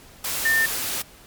sine tone in noise, 1800 Hz, A6, 39 cents sharp, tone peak -17 dBFS, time 0.45-0.66 s, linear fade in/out 5 ms, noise white, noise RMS -27 dBFS, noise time 0.24-1.02 s, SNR +7 dB, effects pink hiss -48 dBFS RMS until 1.26 s + MP3 96 kbps

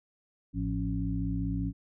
harmonic tone with a mistuned harmonic, 55.3 Hz, A1, 9 cents sharp, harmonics 1 / 2 / 3 / 5, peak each -34 / -34 / -34 / -34 dBFS, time 0.53-1.73 s, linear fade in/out 50 ms, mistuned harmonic 3, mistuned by +99 cents, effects none

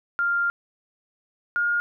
sine tone pair in turn, 1396.9 / 1421.3 Hz, F6 / F6, 0 / +30 cents, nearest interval unison, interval 30 cents, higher second, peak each -20 dBFS, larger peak neither, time 0.19-0.5 / 1.56-1.8 s, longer first, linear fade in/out 0 ms, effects none

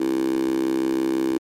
10% pulse tone with high-pass filter, 66 Hz, C2, 16 cents sharp, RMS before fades -22 dBFS, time 0-1.38 s, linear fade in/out 5 ms, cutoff 320 Hz, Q 6.6, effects MP3 64 kbps

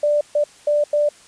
sine tone bursts at uneven times, 590 Hz, D5, 8 cents sharp, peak -14 dBFS, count 4, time 0.03-0.21 / 0.35-0.44 / 0.67-0.84 / 0.93-1.09 s, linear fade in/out 5 ms, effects white hiss -48 dBFS RMS until 1.27 s + resampled to 22050 Hz

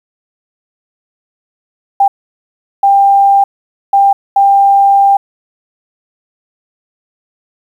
sine tone bursts at uneven times, 794 Hz, G5, 22 cents sharp, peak -4 dBFS, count 4, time 2-2.08 / 2.83-3.44 / 3.93-4.13 / 4.36-5.17 s, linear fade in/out 5 ms, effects 7-bit

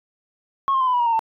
sine tone with pitch steps, 1091 / 1061.2 / 1032.1 / 1003.9 / 976.5 / 949.8 / 923.8 / 898.5 Hz, C#6 / C6 / C6 / B5 / B5 / A#5 / A#5 / A5, -28 / +24 / -24 / +28 / -20 / +32 / -16 / +36 cents, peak -15 dBFS, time 0.68-1.192 s, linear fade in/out 0 ms, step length 64 ms, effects tanh soft clip ceiling -13 dBFS

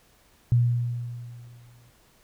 sine tone with exponential decay, 120 Hz, B2, 49 cents flat, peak -15 dBFS, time 0.52-1.9 s, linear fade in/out 0 ms, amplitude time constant 300 ms, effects pink hiss -60 dBFS RMS until 2.23 s

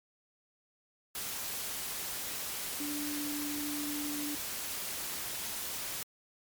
sine tone in noise, 293.5 Hz, D4, 1 cent flat, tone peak -36 dBFS, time 2.8-4.35 s, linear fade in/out 2 ms, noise white, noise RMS -38 dBFS, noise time 1.15-6.03 s, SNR -1 dB, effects MP3 96 kbps

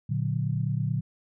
sine chord, Bb augmented, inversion none, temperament just, 116.54 / 145.68 / 182.1 Hz, Bb2 / D3 / F#3, 0 / -14 / -27 cents, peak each -28 / -28 / -33 dBFS, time 0.09-1.01 s, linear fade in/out 10 ms, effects none

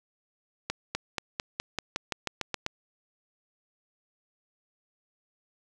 accelerating click train, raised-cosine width 0.2 ms, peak -12 dBFS, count 12, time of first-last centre 0.7-2.664 s, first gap 250 ms, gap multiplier 0.93, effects none

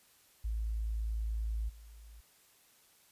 sine tone with level steps, 54.9 Hz, A1, 3 cents flat, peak -32 / -50 dBFS, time 0.44-2.21 s, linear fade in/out 10 ms, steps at 1.68 s, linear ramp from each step 20 ms, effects white hiss -65 dBFS RMS until 3.11 s + resampled to 32000 Hz

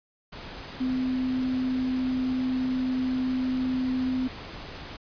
sine tone in noise, 256.6 Hz, C4, 34 cents flat, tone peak -24 dBFS, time 0.8-4.28 s, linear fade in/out 10 ms, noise pink, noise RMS -40 dBFS, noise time 0.32-4.97 s, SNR +13 dB, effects resampled to 11025 Hz

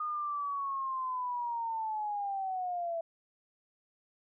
sine linear sweep, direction down, 1231 to 659.3 Hz, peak -32 dBFS, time 0-3.01 s, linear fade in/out 5 ms, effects none

